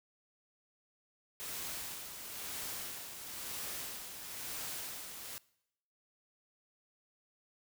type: noise with tremolo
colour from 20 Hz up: white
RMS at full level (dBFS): -41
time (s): 1.4-5.38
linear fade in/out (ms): 0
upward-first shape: sine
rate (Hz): 1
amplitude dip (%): 50
effects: noise-tail reverb RT60 0.8 s tail -22 dB re dry